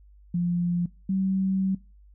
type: tone pair in turn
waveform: sine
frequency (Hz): 174.5 / 191.04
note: F3 / G3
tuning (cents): -1 / -44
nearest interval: major second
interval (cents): 157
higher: second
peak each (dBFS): -22 / -22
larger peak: neither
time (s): 0.34-0.86 / 1.09-1.75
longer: second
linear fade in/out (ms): 5
effects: noise-tail reverb RT60 0.3 s tail -22 dB re dry + added 50 Hz sine -50 dBFS peak until 2.14 s